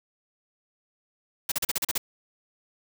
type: noise bursts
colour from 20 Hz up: white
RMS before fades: -26 dBFS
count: 8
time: 1.49-1.98 s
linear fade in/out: 5 ms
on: 28 ms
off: 38 ms
effects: none